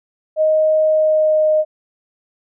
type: tone with pitch glide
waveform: sine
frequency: 624 to 618.3 Hz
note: D#5 to D#5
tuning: +5 to -11 cents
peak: -11 dBFS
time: 0.36-1.65 s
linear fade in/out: 50 ms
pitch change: -16 cents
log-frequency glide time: 0.85-1.47 s
effects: none